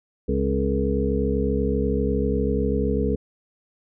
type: harmonic tone with a mistuned harmonic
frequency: 68 Hz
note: C#2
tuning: 33 cents flat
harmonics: 1 / 2 / 3 / 4 / 6 / 7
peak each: -25 / -31 / -26 / -28 / -26 / -28 dBFS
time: 0.28-3.16 s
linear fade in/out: 10 ms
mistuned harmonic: 6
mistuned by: +65 cents
effects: none